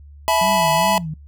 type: chord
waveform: square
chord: E suspended fourth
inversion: none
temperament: equal with one note detuned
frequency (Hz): 659.3 / 858.4 / 987.8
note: E5 / A5 / B5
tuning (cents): 0 / -43 / 0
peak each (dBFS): -20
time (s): 0.28-0.98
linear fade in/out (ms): 0
type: tone with vibrato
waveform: sine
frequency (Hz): 174.61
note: F3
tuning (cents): 0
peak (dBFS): -24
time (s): 0.41-1.14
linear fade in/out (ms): 5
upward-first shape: sine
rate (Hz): 2.5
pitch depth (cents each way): 210
effects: noise-tail reverb RT60 0.2 s tail -24 dB re dry + added 72 Hz sine -39 dBFS peak until 1.27 s